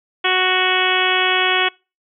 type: harmonic tone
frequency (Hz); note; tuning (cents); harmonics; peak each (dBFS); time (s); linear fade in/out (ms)
370; F#4; 0; 1 / 2 / 3 / 4 / 5 / 6 / 7 / 8 / 9; -23 / -23 / -23 / -23 / -23 / -23 / -23 / -23 / -23; 0.24-1.69; 10
effects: noise-tail reverb RT60 0.3 s tail -26 dB re dry